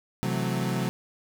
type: chord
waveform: 35% pulse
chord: F# half-diminished seventh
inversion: second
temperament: equal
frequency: 130.81 / 164.81 / 185 / 220 Hz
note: C3 / E3 / F#3 / A3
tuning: 0 / 0 / 0 / 0 cents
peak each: -28 / -33 / -28 / -32 dBFS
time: 0.23-0.89 s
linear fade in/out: 0 ms
effects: none